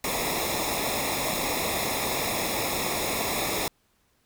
pink noise with comb filter, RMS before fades -28 dBFS, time 0.04-3.68 s, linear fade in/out 2 ms, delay 0.66 ms, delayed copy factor -0.8, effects pink hiss -68 dBFS RMS until 4.25 s

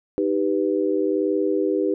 sine chord, Eb augmented, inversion none, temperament equal, 311.1 / 392 / 493.9 Hz, Eb4 / G4 / B4, 0 / 0 / 0 cents, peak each -23 / -22 / -25 dBFS, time 0.18-1.94 s, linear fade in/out 0 ms, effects none

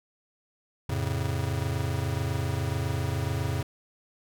square chord, F augmented, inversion none, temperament just, 87.31 / 109.13 / 136.42 Hz, F2 / A2 / C#3, 0 / -14 / -27 cents, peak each -32 dBFS, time 0.89-3.63 s, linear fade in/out 5 ms, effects none

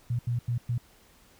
sine tone bursts at uneven times, 120 Hz, B2, 49 cents flat, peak -25 dBFS, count 4, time 0.1-0.19 / 0.27-0.39 / 0.48-0.58 / 0.69-0.78 s, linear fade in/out 5 ms, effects pink hiss -59 dBFS RMS until 1.39 s

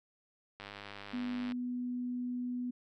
click train, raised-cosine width 0.3 ms, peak -29 dBFS, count 94, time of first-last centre 0.6-1.521 s, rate 101 Hz
sine tone, 246.9 Hz, B3, in tune, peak -34 dBFS, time 1.13-2.71 s, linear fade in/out 10 ms
effects none

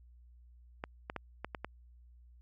clicks, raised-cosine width 0.5 ms, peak -22 dBFS, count 6, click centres 0.839 / 1.099 / 1.163 / 1.446 / 1.548 / 1.646 s, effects added 60 Hz sine -55 dBFS peak until 2.41 s + MP3 96 kbps

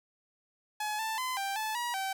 sawtooth tone with pitch steps, 848 / 884 / 1022 / 787 / 869 / 960 / 772 Hz, G#5 / A5 / C6 / G5 / A5 / B5 / G5, +36 / +8 / -41 / +7 / -22 / -49 / -27 cents, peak -28 dBFS, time 0.8-2.13 s, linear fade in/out 5 ms, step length 190 ms, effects none

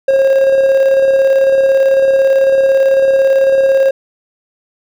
triangle tone with tremolo, 539 Hz, C#5, 49 cents flat, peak -4 dBFS, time 0.08-3.91 s, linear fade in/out 5 ms, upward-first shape square, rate 18 Hz, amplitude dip 30%, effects none

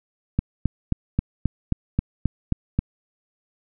click train, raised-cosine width 5 ms, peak -7 dBFS, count 10, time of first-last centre 0.39-2.79 s, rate 3.75 Hz, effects none

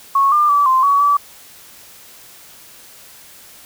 sine tone with pitch steps, 1102 / 1199 / 1153 / 1043 / 1128 / 1152 Hz, C#6 / D6 / D6 / C6 / C#6 / D6, -11 / +36 / -32 / -6 / +30 / -34 cents, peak -10 dBFS, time 0.15-1.17 s, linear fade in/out 5 ms, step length 170 ms, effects white hiss -42 dBFS RMS until 3.65 s

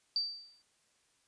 sine tone with exponential decay, 4644 Hz, D8, 20 cents flat, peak -27 dBFS, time 0.16-0.62 s, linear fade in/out 1 ms, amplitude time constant 99 ms, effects white hiss -72 dBFS RMS until 1.27 s + resampled to 22050 Hz

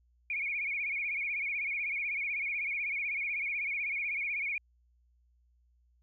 sine tone with vibrato, 2303 Hz, D7, 34 cents flat, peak -31 dBFS, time 0.3-4.58 s, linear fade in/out 2 ms, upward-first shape sine, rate 16 Hz, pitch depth 110 cents each way, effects added 60 Hz sine -65 dBFS peak until 6.02 s

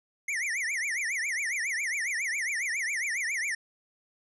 square tone with vibrato, 2056 Hz, C7, 31 cents flat, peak -29 dBFS, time 0.28-3.55 s, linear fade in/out 5 ms, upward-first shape triangle, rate 7.3 Hz, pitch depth 290 cents each way, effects resampled to 24000 Hz

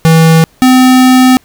square tone pair in turn, 162.3 / 256.2 Hz, E3 / C4, -27 / -36 cents, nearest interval minor sixth, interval 791 cents, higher second, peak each -3 dBFS, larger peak neither, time 0.05-0.44 / 0.62-1.37 s, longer second, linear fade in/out 0 ms, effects pink hiss -47 dBFS RMS until 1.44 s

